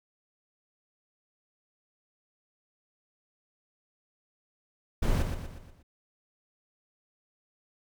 brown noise with echo, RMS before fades -25 dBFS, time 5.02-5.23 s, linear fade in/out 10 ms, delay 120 ms, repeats 5, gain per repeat -6 dB, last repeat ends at 5.83 s, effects none

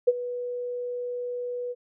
sine tone with ADSR envelope, 490 Hz, B4, 14 cents flat, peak -13 dBFS, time 0.07-1.75 s, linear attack 13 ms, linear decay 35 ms, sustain -16 dB, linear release 39 ms, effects none

